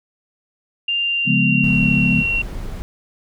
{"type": "tone with pitch glide", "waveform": "sine", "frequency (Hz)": [2794, 2740], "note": ["F7", "F7"], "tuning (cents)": [0, -34], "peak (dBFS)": -17, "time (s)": [0.88, 2.42], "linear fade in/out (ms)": 5, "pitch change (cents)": -34, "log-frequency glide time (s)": [0.98, 1.88]}
{"type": "chord", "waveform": "sine", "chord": "C# dominant seventh", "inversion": "none", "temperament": "equal", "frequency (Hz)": [138.59, 174.61, 207.7, 246.9], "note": ["C#3", "E#3", "G#3", "B3"], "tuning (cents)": [0, 0, 0, 0], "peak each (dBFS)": -20, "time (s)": [1.25, 2.24], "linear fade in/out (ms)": 50}
{"type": "noise", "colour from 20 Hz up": "brown", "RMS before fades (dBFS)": -28, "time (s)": [1.64, 2.82], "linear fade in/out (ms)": 0}
{"effects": []}